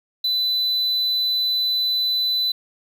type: tone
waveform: triangle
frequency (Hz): 4000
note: B7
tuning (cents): +21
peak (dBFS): -17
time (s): 0.24-2.52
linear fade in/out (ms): 5
effects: 8-bit